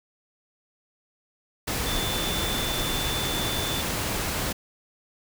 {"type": "tone in noise", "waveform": "sine", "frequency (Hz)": 3516, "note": "A7", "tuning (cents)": -2, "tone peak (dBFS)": -31, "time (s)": [1.86, 3.82], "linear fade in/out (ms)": 10, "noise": "pink", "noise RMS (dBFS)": -28, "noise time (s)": [1.67, 4.53], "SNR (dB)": -6, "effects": []}